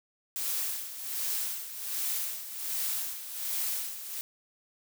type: noise with tremolo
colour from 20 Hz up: blue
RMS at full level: -31 dBFS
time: 0.36-4.21 s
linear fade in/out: 0 ms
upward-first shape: sine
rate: 1.3 Hz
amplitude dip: 70%
effects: none